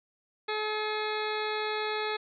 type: harmonic tone with a mistuned harmonic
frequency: 427.7 Hz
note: A4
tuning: 49 cents flat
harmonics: 1 / 2 / 3 / 4 / 5 / 6 / 8 / 9 / 10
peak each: -33 / -36 / -38 / -39 / -40 / -41 / -42 / -43 / -43 dBFS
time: 0.48-2.17 s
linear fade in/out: 10 ms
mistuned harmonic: 6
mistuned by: -24 cents
effects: none